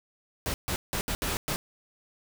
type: noise bursts at uneven times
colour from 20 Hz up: pink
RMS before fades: -30 dBFS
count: 6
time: 0.46-0.54 / 0.68-0.76 / 0.93-1.01 / 1.08-1.15 / 1.22-1.37 / 1.48-1.56 s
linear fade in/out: 0 ms
effects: none